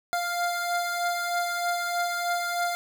25% pulse beating tone pair, 698.5 / 701.7 Hz, F5 / F5, 0 / +8 cents, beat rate 3.2 Hz, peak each -23 / -29 dBFS, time 0.13-2.75 s, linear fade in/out 0 ms, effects none

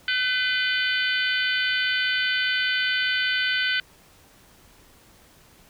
harmonic tone with a mistuned harmonic, 505 Hz, B4, 39 cents sharp, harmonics 3 / 4 / 5 / 6 / 7 / 8 / 9, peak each -24 / -30 / -32 / -27 / -33 / -39 / -35 dBFS, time 0.08-3.8 s, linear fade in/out 2 ms, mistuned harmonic 5, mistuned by -58 cents, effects pink hiss -54 dBFS RMS until 5.69 s

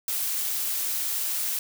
blue noise, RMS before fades -28 dBFS, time 0.08-1.59 s, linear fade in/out 2 ms, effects none

